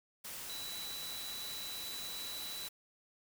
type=tone in noise; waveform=sine; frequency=3951 Hz; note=B7; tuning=in tune; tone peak=-43 dBFS; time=0.49-2.68 s; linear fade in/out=10 ms; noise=white; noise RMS=-45 dBFS; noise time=0.24-2.69 s; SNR=-1 dB; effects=none